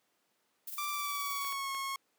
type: noise with tremolo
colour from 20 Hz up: violet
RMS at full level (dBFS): -40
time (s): 0.67-1.53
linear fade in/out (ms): 5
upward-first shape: triangle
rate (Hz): 19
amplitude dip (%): 60
type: tone with pitch glide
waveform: sawtooth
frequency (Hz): 1175 to 1090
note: D6 to C#6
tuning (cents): +1 to -29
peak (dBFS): -31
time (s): 0.78-1.96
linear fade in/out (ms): 2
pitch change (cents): -130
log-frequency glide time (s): 0.9-1.71
type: clicks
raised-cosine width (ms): 0.3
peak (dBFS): -32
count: 3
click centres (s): 1.447 / 1.525 / 1.748
effects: pink hiss -75 dBFS RMS until 2.18 s + high-pass 300 Hz 12 dB/octave